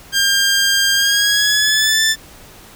15% pulse tone with pitch glide, 1600 to 1765.1 Hz, G6 to A6, +35 to +5 cents, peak -6 dBFS, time 0.12-2.16 s, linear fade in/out 50 ms, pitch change +170 cents, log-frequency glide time 0.94-2.01 s, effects pink hiss -41 dBFS RMS until 2.75 s

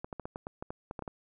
clicks, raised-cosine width 1 ms, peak -24 dBFS, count 12, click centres 0.045 / 0.128 / 0.197 / 0.255 / 0.359 / 0.469 / 0.625 / 0.705 / 0.911 / 0.992 / 1.023 / 1.078 s, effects none

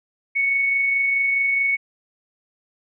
sine tone with amplitude modulation, 2218 Hz, C#7, in tune, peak -16 dBFS, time 0.35-1.77 s, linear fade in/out 20 ms, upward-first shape sine, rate 24.7 Hz, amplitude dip 25%, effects none

